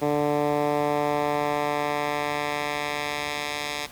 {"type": "tone with band-pass filter sweep", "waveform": "10% pulse", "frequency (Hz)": 147, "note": "D3", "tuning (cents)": 2, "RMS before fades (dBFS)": -26, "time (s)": [0.01, 3.87], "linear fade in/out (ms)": 20, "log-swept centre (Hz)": [440, 3700], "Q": 0.73, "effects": ["pink hiss -45 dBFS RMS until 3.91 s", "high-pass 60 Hz 12 dB/octave"]}